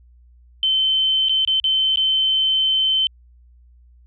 sine tone with dropouts, 3079 Hz, G7, 32 cents flat, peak -15 dBFS, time 0.63-3.07 s, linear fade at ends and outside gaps 1 ms, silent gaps 1.286-1.294 / 1.45-1.475 / 1.6-1.641 / 1.959-1.972 s, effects added 60 Hz sine -47 dBFS peak until 4.06 s

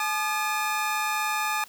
25% pulse tone pair together, 856 / 1213.8 Hz, A5 / D#6, -48 / -43 cents, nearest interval tritone, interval 605 cents, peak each -24 dBFS, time 0-1.64 s, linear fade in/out 2 ms, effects white hiss -51 dBFS RMS until 1.68 s

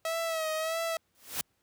sawtooth tone with vibrato, 645 Hz, E5, 38 cents flat, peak -26 dBFS, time 0.05-0.97 s, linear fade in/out 2 ms, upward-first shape sine, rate 1.6 Hz, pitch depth 49 cents each way
white noise with exponential growth, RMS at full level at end -29 dBFS, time 1.15-1.41 s, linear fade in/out 0 ms, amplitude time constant 56 ms
effects pink hiss -74 dBFS RMS until 1.62 s + high-pass 60 Hz 12 dB/octave

